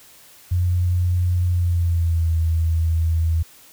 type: tone with pitch glide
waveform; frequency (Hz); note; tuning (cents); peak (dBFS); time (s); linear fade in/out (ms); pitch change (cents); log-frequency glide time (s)
sine; 89 to 81.61; F2 to E2; +33 to -17; -16; 0.51-3.43; 10; -150; 1.47-2.32
effects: white hiss -48 dBFS RMS until 3.72 s